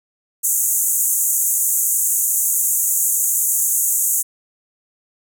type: band-pass noise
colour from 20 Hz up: pink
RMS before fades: -18 dBFS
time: 0.43-4.23 s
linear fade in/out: 20 ms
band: 6500 to 16000 Hz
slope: 96 dB/octave
effects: none